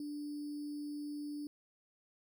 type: tone with sample-and-hold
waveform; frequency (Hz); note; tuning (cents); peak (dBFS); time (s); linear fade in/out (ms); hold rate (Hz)
sine; 293.7; D4; 0; -39; 0-1.47; 2; 4900
effects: none